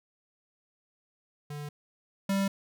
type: tone pair in turn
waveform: square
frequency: 146.83 / 195.99 Hz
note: D3 / G3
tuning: 0 / 0 cents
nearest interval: perfect fourth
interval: 500 cents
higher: second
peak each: -37 / -26 dBFS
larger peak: second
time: 1.5-1.69 / 2.29-2.48 s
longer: neither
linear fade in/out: 5 ms
effects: none